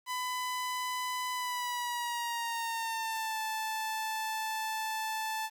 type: tone with pitch glide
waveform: sawtooth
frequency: 1002 to 877.3 Hz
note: B5 to A5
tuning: +25 to -5 cents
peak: -29 dBFS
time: 0.06-5.5 s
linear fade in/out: 50 ms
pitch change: -230 cents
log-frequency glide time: 1.33-3.4 s
effects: 10-bit